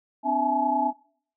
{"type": "tone cluster", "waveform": "sine", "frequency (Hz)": [255.9, 290.5, 661, 846, 876], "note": ["C4", "D4", "E5", "G#5", "A5"], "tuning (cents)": [-38, -19, 5, 32, -8], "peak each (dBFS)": [-30, -31, -30, -23, -31], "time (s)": [0.23, 0.93], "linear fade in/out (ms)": 50, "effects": ["noise-tail reverb RT60 0.6 s tail -25 dB re dry"]}